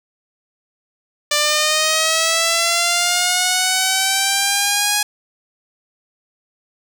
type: linear sweep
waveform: 5% pulse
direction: up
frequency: 589 to 833 Hz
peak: -3 dBFS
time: 1.31-5.03 s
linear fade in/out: 5 ms
effects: none